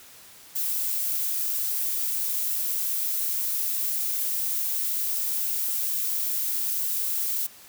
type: noise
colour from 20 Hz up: violet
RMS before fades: -27 dBFS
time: 0.55-7.47 s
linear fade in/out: 10 ms
effects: white hiss -49 dBFS RMS until 7.68 s